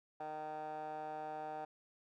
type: tone with band-pass filter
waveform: 15% pulse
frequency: 154.1 Hz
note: D#3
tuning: 16 cents flat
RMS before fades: -44 dBFS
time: 0.2-1.65 s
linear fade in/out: 5 ms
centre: 840 Hz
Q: 9.5
effects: none